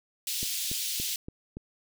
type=high-pass noise; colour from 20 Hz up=pink; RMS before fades=-32 dBFS; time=0.27-1.16 s; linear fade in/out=2 ms; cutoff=3100 Hz; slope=24 dB/octave
type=click train; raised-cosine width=3 ms; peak=-25 dBFS; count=5; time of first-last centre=0.43-1.57 s; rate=3.51 Hz
effects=none